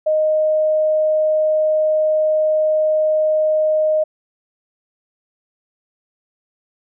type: tone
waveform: sine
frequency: 620 Hz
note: D#5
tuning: 6 cents flat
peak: -13 dBFS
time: 0.06-4.04 s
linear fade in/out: 10 ms
effects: none